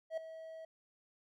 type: tone with ADSR envelope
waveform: triangle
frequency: 645 Hz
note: E5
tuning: 38 cents flat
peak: -31 dBFS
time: 0.1-0.65 s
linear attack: 74 ms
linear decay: 4 ms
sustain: -13 dB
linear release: 4 ms
effects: none